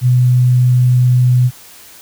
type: tone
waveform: sine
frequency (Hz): 124.9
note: B2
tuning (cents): +20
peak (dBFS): -7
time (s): 0.01-1.51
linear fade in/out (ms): 50
effects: white hiss -39 dBFS RMS until 2.01 s